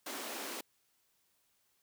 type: high-pass noise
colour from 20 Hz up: pink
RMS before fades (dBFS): -42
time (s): 0.06-0.61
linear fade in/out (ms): 5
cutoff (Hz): 240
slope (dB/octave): 48
effects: white hiss -75 dBFS RMS until 1.82 s